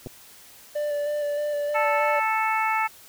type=clicks; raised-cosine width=2 ms; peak=-23 dBFS; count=2; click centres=0.062 / 0.07 s
type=tone with vibrato; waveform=triangle; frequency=587.3 Hz; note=D5; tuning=in tune; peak=-22 dBFS; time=0.75-2.2 s; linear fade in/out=10 ms; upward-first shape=square; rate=3.2 Hz; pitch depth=15 cents each way
type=harmonic tone; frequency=440 Hz; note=A4; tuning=in tune; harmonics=2 / 3 / 4 / 5 / 6; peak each=-24 / -27 / -32 / -28 / -34 dBFS; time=1.74-2.88 s; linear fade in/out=20 ms
effects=white hiss -49 dBFS RMS until 3.08 s